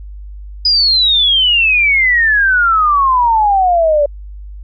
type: exponential sweep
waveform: sine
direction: down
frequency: 5000 to 568 Hz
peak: -8 dBFS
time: 0.65-4.06 s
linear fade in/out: 5 ms
effects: added 50 Hz sine -27 dBFS peak until 4.63 s